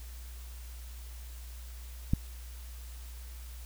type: click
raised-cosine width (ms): 5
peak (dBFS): -13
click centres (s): 2.135
effects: added 60 Hz sine -42 dBFS peak until 3.65 s + white hiss -54 dBFS RMS until 3.65 s